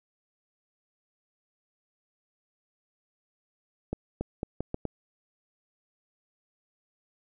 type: accelerating click train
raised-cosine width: 2 ms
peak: -17 dBFS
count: 6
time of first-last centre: 3.93-4.853 s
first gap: 280 ms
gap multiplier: 0.79
effects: none